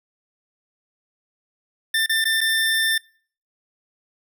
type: tone with dropouts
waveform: 25% pulse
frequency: 1788 Hz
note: A6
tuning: 27 cents sharp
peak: -14 dBFS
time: 1.94-2.98 s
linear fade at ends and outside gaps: 5 ms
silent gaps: 2.062-2.094 / 2.243-2.253 / 2.408-2.412 s
effects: noise-tail reverb RT60 0.5 s tail -26 dB re dry